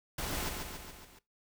pink noise with echo, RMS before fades -37 dBFS, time 0.18-0.49 s, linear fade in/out 5 ms, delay 140 ms, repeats 5, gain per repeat -4 dB, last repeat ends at 1.19 s, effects noise-tail reverb RT60 0.2 s tail -19 dB re dry

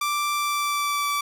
sawtooth tone with pitch glide, 1174.7 to 1156.5 Hz, D6 to D6, 0 to -27 cents, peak -19 dBFS, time 0.01-1.21 s, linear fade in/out 5 ms, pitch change -27 cents, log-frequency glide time 0.34-1.1 s, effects none

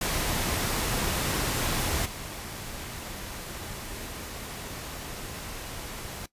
pink noise with level steps, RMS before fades -28 / -38 dBFS, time 0.01-6.26 s, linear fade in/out 5 ms, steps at 2.05 s, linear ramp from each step 10 ms, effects noise-tail reverb RT60 0.1 s tail -17 dB re dry + resampled to 32000 Hz

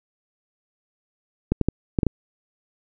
clicks, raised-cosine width 3 ms, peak -6 dBFS, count 6, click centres 1.52 / 1.613 / 1.686 / 1.988 / 2.032 / 2.067 s, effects none

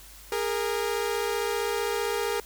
sawtooth tone pair together, 410 / 465.4 Hz, G#4 / A#4, -22 / -3 cents, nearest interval major second, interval 219 cents, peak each -25 dBFS, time 0.32-2.4 s, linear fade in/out 2 ms, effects added 50 Hz sine -50 dBFS peak until 2.45 s + white hiss -49 dBFS RMS until 2.45 s

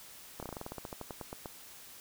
slowing click train, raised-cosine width 1 ms, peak -26 dBFS, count 17, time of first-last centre 0.4-1.458 s, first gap 27 ms, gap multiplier 1.11, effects white hiss -52 dBFS RMS until 2 s

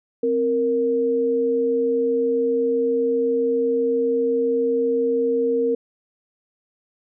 sine tone pair together, 261.6 / 466.2 Hz, C4 / A#4, 0 / 0 cents, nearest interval minor seventh, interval 1000 cents, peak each -25 / -18 dBFS, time 0.23-5.75 s, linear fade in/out 5 ms, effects none

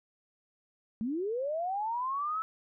sine linear sweep, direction up, 208 to 1318.5 Hz, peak -30 dBFS, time 1.01-2.42 s, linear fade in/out 0 ms, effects none

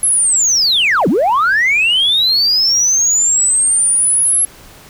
sine linear two-way sweep, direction down then up, 11180 to 152.2 to 11180 Hz, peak -8 dBFS, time 0.03-4.45 s, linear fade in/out 2 ms, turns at 1.08 s, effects tanh soft clip ceiling -7 dBFS + pink hiss -40 dBFS RMS until 4.89 s

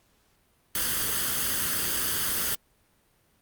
white noise with comb filter, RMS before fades -27 dBFS, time 0.75-2.55 s, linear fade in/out 2 ms, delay 0.63 ms, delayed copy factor +0.55, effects pink hiss -66 dBFS RMS until 3.41 s + Opus 48 kbps

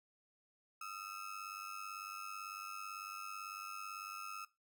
35% pulse ring-modulated tone, 1300 Hz, E6, 24 cents flat, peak -40 dBFS, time 0.81-4.45 s, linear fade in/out 5 ms, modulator 49 Hz, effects noise-tail reverb RT60 0.2 s tail -17 dB re dry

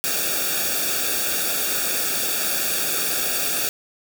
white noise with comb filter, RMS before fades -23 dBFS, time 0.04-3.69 s, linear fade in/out 0 ms, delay 0.98 ms, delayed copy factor -0.85, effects none

